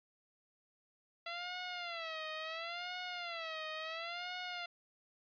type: tone with vibrato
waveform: 10% pulse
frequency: 673 Hz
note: E5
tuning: 36 cents sharp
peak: -32 dBFS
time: 1.26-4.66 s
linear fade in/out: 5 ms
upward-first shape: sine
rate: 0.72 Hz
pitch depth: 130 cents each way
effects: resampled to 11025 Hz